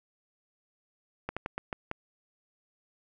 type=slowing click train; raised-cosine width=0.5 ms; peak=-18 dBFS; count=6; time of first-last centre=1.29-1.914 s; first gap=76 ms; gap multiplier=1.25; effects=none